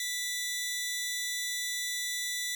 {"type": "tone pair together", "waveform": "15% pulse", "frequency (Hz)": [1975.5, 3520], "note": ["B6", "A7"], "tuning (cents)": [0, 0], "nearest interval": "minor seventh", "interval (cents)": 1000, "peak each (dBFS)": [-27, -30], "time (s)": [0, 2.55], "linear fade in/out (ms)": 2, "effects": []}